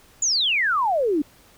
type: exponential sweep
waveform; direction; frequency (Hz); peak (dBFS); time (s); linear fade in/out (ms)
sine; down; 7130 to 277.2; -18; 0.22-1.22; 5
effects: pink hiss -53 dBFS RMS until 1.57 s